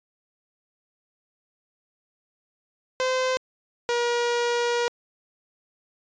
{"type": "tone pair in turn", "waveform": "sawtooth", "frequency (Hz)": [515, 477.6], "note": ["C5", "A#4"], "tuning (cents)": [-28, 42], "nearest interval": "minor second", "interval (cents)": 130, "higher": "first", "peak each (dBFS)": [-18, -18], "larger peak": "neither", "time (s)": [[3, 3.37], [3.89, 4.88]], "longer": "second", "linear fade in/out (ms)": 0, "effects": ["resampled to 16000 Hz"]}